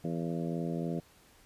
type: harmonic tone with a mistuned harmonic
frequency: 83.4 Hz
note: E2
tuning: 21 cents sharp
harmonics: 2 / 3 / 4 / 5 / 6 / 7 / 8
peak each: -34 / -38 / -40 / -42 / -44 / -45 / -46 dBFS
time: 0.04-1 s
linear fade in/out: 5 ms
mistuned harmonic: 8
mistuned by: +29 cents
effects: pink hiss -61 dBFS RMS until 1.45 s + resampled to 32000 Hz